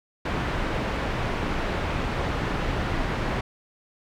pink low-pass noise, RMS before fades -27 dBFS, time 0.25-3.41 s, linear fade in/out 5 ms, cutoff 2300 Hz, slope 12 dB/octave, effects none

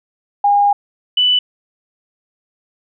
sine tone pair in turn, 813 / 2982 Hz, G#5 / F#7, -37 / +13 cents, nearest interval octave + minor seventh, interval 2250 cents, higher second, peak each -9 / -10 dBFS, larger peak first, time 0.44-0.73 / 1.17-1.39 s, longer first, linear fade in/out 5 ms, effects none

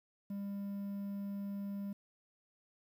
triangle tone with quantisation, 200 Hz, G3, 35 cents sharp, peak -36 dBFS, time 0.3-1.93 s, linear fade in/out 5 ms, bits 11, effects none

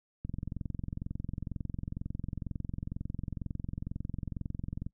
click train, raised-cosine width 5 ms, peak -24 dBFS, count 103, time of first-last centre 0.25-4.865 s, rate 22.1 Hz, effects noise-tail reverb RT60 0.1 s tail -23 dB re dry

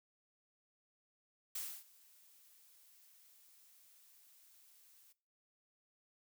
blue noise with ADSR envelope, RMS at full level -41 dBFS, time 1.55-5.13 s, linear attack 4 ms, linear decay 280 ms, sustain -24 dB, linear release 13 ms, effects noise-tail reverb RT60 0.4 s tail -20 dB re dry

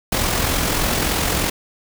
pink noise with amplitude modulation, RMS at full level -18 dBFS, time 0.12-1.5 s, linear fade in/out 5 ms, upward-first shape sine, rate 43.3 Hz, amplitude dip 40%, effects none

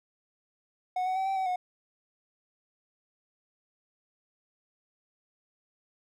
triangle tone with pitch steps, 735 / 747 / 765 / 775 / 759 / 728 Hz, F#5 / F#5 / G5 / G5 / F#5 / F#5, -12 / +16 / -42 / -20 / +44 / -28 cents, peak -25 dBFS, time 0.96-1.56 s, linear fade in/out 5 ms, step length 100 ms, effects none

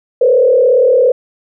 sine tone with frequency modulation, 505 Hz, B4, 39 cents sharp, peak -6 dBFS, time 0.21-1.12 s, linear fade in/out 5 ms, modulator 37.5 Hz, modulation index 1.1, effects none

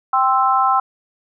sine chord, C major, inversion second, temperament equal, 784 / 1046.5 / 1318.5 Hz, G5 / C6 / E6, 0 / 0 / 0 cents, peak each -17 dBFS, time 0.13-0.8 s, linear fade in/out 5 ms, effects none

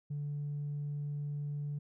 triangle tone with tanh clipping, 145.6 Hz, D3, 15 cents flat, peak -35 dBFS, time 0.1-1.79 s, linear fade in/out 10 ms, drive 5 dB, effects none

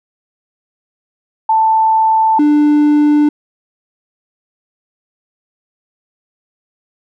sine / triangle tone pair in turn, 884 / 296.5 Hz, A5 / D4, +8 / +17 cents, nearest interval octave + perfect fifth, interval 1891 cents, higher first, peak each -8 / -5 dBFS, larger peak second, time 1.49-2.39 / 2.39-3.29 s, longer neither, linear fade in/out 5 ms, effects none

